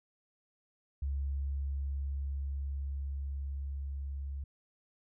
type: tone with level ramp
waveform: sine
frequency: 69.3 Hz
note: C#2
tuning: in tune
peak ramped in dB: -31 to -36 dBFS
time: 1.02-4.44 s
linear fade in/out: 5 ms
effects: none